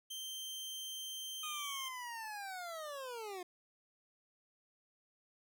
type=tone; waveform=sawtooth; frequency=3136 Hz; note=G7; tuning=in tune; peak=-39 dBFS; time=0.1-1.89 s; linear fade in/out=10 ms
type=linear sweep; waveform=25% pulse; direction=down; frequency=1244.5 to 349.2 Hz; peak=-39 dBFS; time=1.43-3.43 s; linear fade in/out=5 ms
effects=none